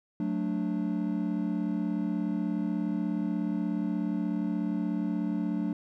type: chord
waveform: triangle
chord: D major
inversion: first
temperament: just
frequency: 183.54 / 220.2 / 293.7 Hz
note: F#3 / A3 / D4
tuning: -14 / +2 / 0 cents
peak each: -30 dBFS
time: 0.2-5.73 s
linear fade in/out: 2 ms
effects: none